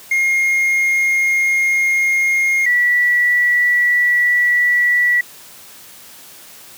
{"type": "tone pair in turn", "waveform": ["triangle", "sine"], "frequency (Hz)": [2137, 1950.5], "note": ["C7", "B6"], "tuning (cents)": [36, -22], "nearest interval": "major second", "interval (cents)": 158, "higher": "first", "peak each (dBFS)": -11, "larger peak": "neither", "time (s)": [[0.11, 2.66], [2.66, 5.21]], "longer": "neither", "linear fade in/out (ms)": 5, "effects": ["white hiss -40 dBFS RMS until 6.77 s", "high-pass 80 Hz 12 dB/octave"]}